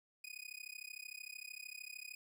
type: tone with amplitude modulation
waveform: sawtooth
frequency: 2485 Hz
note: D#7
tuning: 3 cents flat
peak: -40 dBFS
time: 0.24-2.15 s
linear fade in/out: 5 ms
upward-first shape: sine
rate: 33.2 Hz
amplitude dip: 100%
effects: none